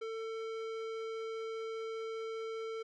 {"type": "tone with tanh clipping", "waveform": "sine", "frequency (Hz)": 447.5, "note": "A4", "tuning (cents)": 29, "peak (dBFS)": -40, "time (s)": [0.01, 2.83], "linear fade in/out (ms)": 10, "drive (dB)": 17, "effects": []}